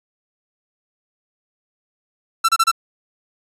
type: tone bursts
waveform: 45% pulse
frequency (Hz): 1340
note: E6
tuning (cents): +28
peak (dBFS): -12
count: 4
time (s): 2.44-2.715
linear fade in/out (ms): 10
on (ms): 47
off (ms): 29
effects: resampled to 32000 Hz